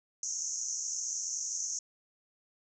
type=band-pass noise; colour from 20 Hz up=white; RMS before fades=-36 dBFS; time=0.23-1.79 s; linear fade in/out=2 ms; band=5800 to 6800 Hz; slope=96 dB/octave; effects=none